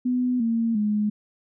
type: tone with pitch steps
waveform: sine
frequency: 249.7 / 229 / 210 Hz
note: B3 / A#3 / G#3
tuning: +19 / -31 / +19 cents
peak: -20 dBFS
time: 0.05-1.1 s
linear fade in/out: 10 ms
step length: 350 ms
effects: none